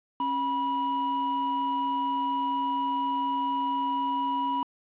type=tone pair together; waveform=triangle; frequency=273.6 / 975 Hz; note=C#4 / B5; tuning=-23 / -23 cents; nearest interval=octave + minor seventh; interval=2200 cents; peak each=-31 / -24 dBFS; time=0.2-4.63 s; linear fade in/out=2 ms; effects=resampled to 8000 Hz + 9-bit